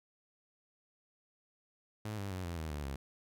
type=tone with pitch steps; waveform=sawtooth; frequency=107.2 / 99.45 / 92.25 / 85.58 / 79.39 / 73.64 / 68.32 Hz; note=A2 / G2 / F#2 / F2 / D#2 / D2 / C#2; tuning=-45 / +25 / -5 / -35 / +35 / +5 / -25 cents; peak=-34 dBFS; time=2.05-2.96 s; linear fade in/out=5 ms; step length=130 ms; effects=none